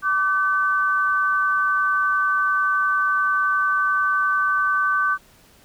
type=tone pair together; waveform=sine; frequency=1165 / 1523.6 Hz; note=D6 / G6; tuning=-14 / -50 cents; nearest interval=perfect fourth; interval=464 cents; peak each=-20 dBFS; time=0.02-5.18 s; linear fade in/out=50 ms; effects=pink hiss -53 dBFS RMS until 5.64 s